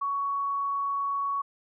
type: tone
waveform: sine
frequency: 1118 Hz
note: C#6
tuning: 14 cents sharp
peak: -26 dBFS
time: 0.01-1.42 s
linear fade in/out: 10 ms
effects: none